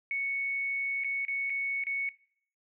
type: tone with dropouts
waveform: sine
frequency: 2217 Hz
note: C#7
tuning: in tune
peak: -29 dBFS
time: 0.11-2.09 s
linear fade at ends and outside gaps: 1 ms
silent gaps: 1.037-1.045 / 1.251-1.282 / 1.498-1.502 / 1.838-1.868 s
effects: noise-tail reverb RT60 0.6 s tail -21 dB re dry